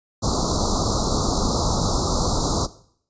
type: band-stop noise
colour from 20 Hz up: pink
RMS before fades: -21 dBFS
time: 0.22-2.67 s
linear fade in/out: 20 ms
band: 1300 to 3900 Hz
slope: 96 dB/octave
effects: noise-tail reverb RT60 0.6 s tail -17 dB re dry + resampled to 16000 Hz